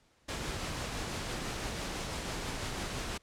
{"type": "noise with tremolo", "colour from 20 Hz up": "pink", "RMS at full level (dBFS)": -36, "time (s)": [0.28, 3.18], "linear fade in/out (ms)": 10, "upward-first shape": "triangle", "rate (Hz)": 6, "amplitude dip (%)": 25, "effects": ["pink hiss -68 dBFS RMS until 3.22 s", "low-pass 8000 Hz 12 dB/octave"]}